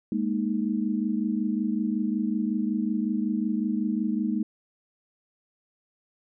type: chord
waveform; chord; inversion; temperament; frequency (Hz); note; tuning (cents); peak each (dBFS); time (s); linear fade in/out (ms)
sine; Ab suspended second; none; equal; 207.7 / 233.1 / 311.1; Ab3 / Bb3 / Eb4; 0 / 0 / 0; -27 / -28 / -30; 0.12-4.43; 2
effects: none